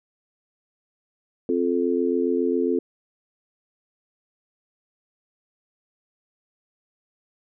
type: chord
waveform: sine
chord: F major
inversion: second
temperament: just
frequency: 261.9 / 349.2 / 436.5 Hz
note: C4 / F4 / A4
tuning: +2 / 0 / -14 cents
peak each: -24 dBFS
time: 1.49-2.79 s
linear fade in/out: 2 ms
effects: none